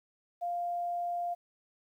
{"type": "tone", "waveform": "sine", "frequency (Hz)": 698.5, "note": "F5", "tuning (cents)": 0, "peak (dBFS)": -31, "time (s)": [0.41, 1.35], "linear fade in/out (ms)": 20, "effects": ["11-bit"]}